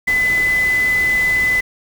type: tone in noise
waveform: sine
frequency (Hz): 2010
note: B6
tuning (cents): +30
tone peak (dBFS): -13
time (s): 0.07-1.61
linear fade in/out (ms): 10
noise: pink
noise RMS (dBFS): -29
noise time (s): 0.07-1.61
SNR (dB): +13
effects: none